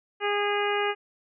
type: harmonic tone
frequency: 410 Hz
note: G#4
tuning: 22 cents flat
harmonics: 1 / 2 / 3 / 4 / 5 / 6 / 7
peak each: -27 / -30 / -32 / -33 / -34 / -35 / -35 dBFS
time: 0.2-0.95 s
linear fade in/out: 50 ms
effects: none